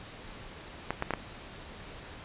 clicks, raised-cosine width 0.5 ms, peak -14 dBFS, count 4, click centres 0.906 / 1.024 / 1.107 / 1.137 s, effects pink hiss -46 dBFS RMS until 2.24 s + resampled to 8000 Hz

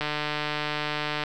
click train, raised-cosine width 0.3 ms, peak -12 dBFS, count 185, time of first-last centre 0.01-1.237 s, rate 150 Hz, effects none

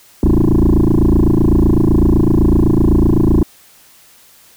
sine tone with frequency modulation, 140.6 Hz, C#3, 25 cents sharp, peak -5 dBFS, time 0.23-3.43 s, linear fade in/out 2 ms, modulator 27.9 Hz, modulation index 7.8, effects tanh soft clip ceiling -7 dBFS + white hiss -46 dBFS RMS until 4.56 s

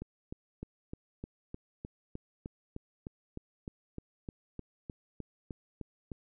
click train, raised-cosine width 3 ms, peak -27 dBFS, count 21, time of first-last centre 0.02-6.118 s, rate 3.28 Hz, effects none

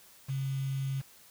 sine tone with quantisation, 135.2 Hz, C#3, 43 cents flat, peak -30 dBFS, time 0.28-1.02 s, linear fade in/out 20 ms, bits 8, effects white hiss -57 dBFS RMS until 1.3 s

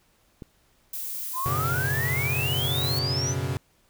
click, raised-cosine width 3 ms, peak -25 dBFS, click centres 0.422 s
violet noise, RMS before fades -33 dBFS, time 0.93-2.99 s, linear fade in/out 5 ms
sine exponential sweep, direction up, 985 to 6230 Hz, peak -27 dBFS, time 1.33-3.35 s, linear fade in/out 50 ms
45% pulse chord, F# suspended fourth, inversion none, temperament equal, 92.5 / 123.47 / 138.59 Hz, F#2 / B2 / C#3, 0 / 0 / 0 cents, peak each -32 / -30 / -30 dBFS, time 1.46-3.57 s, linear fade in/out 0 ms
effects pink hiss -64 dBFS RMS until 3.89 s

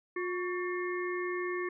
harmonic tone with a mistuned harmonic, 357.5 Hz, F4, 41 cents sharp, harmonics 1 / 3 / 5 / 6, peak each -33 / -40 / -40 / -42 dBFS, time 0.16-1.69 s, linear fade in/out 5 ms, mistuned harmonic 3, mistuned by +73 cents, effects none

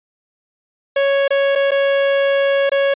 45% pulse tone with dropouts, 554.4 Hz, C#5, in tune, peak -13 dBFS, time 0.96-2.94 s, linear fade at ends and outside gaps 5 ms, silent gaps 1.28-1.305 / 1.553-1.557 / 1.709-1.716 / 2.695-2.717 s, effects resampled to 8000 Hz

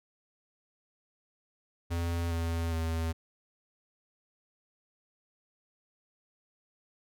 square tone with pitch steps, 84.9 / 83.3 / 81.72 Hz, F2 / E2 / E2, -48 / +19 / -14 cents, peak -30 dBFS, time 1.9-3.13 s, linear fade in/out 20 ms, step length 410 ms, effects none

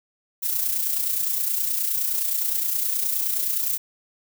violet noise with amplitude modulation, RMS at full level -22 dBFS, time 0.42-3.78 s, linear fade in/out 20 ms, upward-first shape sine, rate 29.6 Hz, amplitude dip 50%, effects none

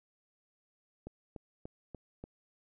click train, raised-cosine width 2 ms, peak -30 dBFS, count 5, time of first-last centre 1.07-2.24 s, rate 3.42 Hz, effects none

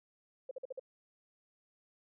sine tone bursts, 523.3 Hz, C5, in tune, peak -38 dBFS, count 5, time 0.49-0.796 s, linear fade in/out 5 ms, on 22 ms, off 49 ms, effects none

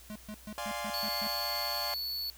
square tone bursts, 211.9 Hz, G#3, 35 cents sharp, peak -40 dBFS, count 7, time 0.1-1.272 s, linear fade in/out 0 ms, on 56 ms, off 130 ms
sawtooth chord, D half-diminished seventh, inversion none, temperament equal, 587.3 / 698.5 / 830.6 / 1046.5 Hz, D5 / F5 / Ab5 / C6, 0 / 0 / 0 / 0 cents, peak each -37 dBFS, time 0.58-1.94 s, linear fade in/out 0 ms
square tone, 4435 Hz, C#8, in tune, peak -34 dBFS, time 0.94-2.3 s, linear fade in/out 0 ms
effects added 60 Hz sine -55 dBFS peak until 2.37 s + white hiss -55 dBFS RMS until 2.37 s

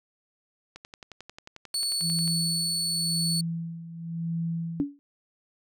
click train, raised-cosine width 0.2 ms, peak -25 dBFS, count 18, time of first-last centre 0.76-2.278 s, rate 11.2 Hz
30% pulse tone, 4435 Hz, C#8, in tune, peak -23 dBFS, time 1.74-3.41 s, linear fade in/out 5 ms
sine tone with tremolo, 166.5 Hz, E3, 18 cents sharp, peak -26 dBFS, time 2-4.85 s, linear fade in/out 50 ms, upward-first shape sine, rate 0.93 Hz, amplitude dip 75%
sine tone with exponential decay, 284.6 Hz, C#4, 46 cents sharp, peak -19 dBFS, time 4.8-4.99 s, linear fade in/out 0 ms, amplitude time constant 40 ms
effects none

